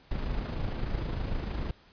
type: noise with amplitude modulation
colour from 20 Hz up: brown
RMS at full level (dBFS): -30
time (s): 0.11-1.71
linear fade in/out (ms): 2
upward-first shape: sine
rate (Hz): 26.6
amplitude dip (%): 45
effects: pink hiss -59 dBFS RMS until 1.92 s + resampled to 11025 Hz